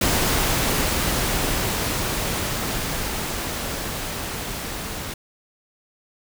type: noise with level ramp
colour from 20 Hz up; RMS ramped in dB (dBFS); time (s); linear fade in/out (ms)
pink; -20 to -31; 0.01-5.14; 5
effects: none